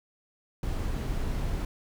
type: noise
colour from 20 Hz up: brown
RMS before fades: -30 dBFS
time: 0.63-1.65 s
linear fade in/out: 2 ms
effects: none